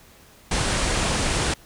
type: low-pass noise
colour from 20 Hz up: pink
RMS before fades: -23 dBFS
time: 0.51-1.54 s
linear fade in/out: 5 ms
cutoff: 10000 Hz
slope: 96 dB/octave
effects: pink hiss -51 dBFS RMS until 1.65 s